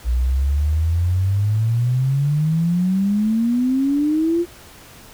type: exponential sweep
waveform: sine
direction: up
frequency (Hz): 58.27 to 350.8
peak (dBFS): -15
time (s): 0.04-4.46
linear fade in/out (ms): 50
effects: pink hiss -43 dBFS RMS until 5.13 s